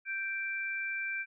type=tone pair together; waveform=sine; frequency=1567.8 / 2349 Hz; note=G6 / D7; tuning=0 / 0 cents; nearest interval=perfect fifth; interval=700 cents; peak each=-36 / -35 dBFS; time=0.05-1.26 s; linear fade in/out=50 ms; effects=none